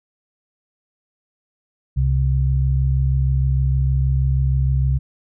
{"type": "tone pair together", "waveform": "sine", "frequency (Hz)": [66.4, 132.8], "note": ["C2", "C3"], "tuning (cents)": [26, 26], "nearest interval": "octave", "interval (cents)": 1200, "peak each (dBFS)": [-17, -18], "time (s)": [1.96, 4.99], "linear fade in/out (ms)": 20, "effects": []}